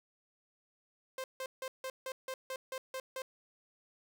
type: tone bursts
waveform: sawtooth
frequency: 523.3 Hz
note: C5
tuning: in tune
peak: -34 dBFS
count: 10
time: 1.18-3.22 s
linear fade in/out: 2 ms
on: 60 ms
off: 160 ms
effects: none